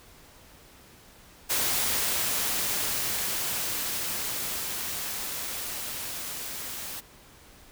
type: noise with level ramp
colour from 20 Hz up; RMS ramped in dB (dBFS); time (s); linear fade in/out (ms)
white; -26 to -37; 1.49-7.01; 20
effects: pink hiss -53 dBFS RMS until 7.71 s